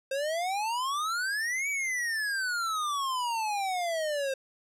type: exponential two-way sweep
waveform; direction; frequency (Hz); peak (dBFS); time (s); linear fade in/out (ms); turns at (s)
square; up then down; 527 to 2304 to 527; -29; 0.11-4.34; 5; 1.69
effects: low-pass 11000 Hz 12 dB/octave